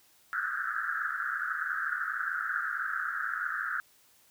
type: band-pass noise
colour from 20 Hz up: pink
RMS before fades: -33 dBFS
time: 0.33-3.8 s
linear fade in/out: 0 ms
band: 1300 to 1700 Hz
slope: 96 dB/octave
effects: white hiss -63 dBFS RMS until 4.3 s